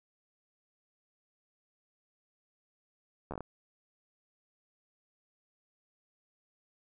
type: slowing click train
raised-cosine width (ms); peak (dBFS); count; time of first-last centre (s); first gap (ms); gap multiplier
1; -25; 6; 3.31-3.407; 12; 1.24
effects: none